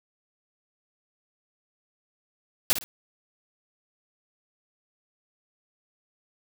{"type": "noise with echo", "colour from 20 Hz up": "white", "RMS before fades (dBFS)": -21, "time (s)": [2.7, 2.73], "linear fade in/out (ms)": 0, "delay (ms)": 55, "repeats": 2, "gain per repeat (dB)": -10, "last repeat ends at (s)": 2.84, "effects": []}